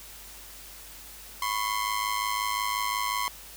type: ring-modulated tone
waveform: sawtooth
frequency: 1046.5 Hz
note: C6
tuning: in tune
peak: -20 dBFS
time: 1.42-3.28 s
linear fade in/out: 0 ms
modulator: 52.8 Hz
effects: added 50 Hz sine -52 dBFS peak until 3.56 s + white hiss -46 dBFS RMS until 3.56 s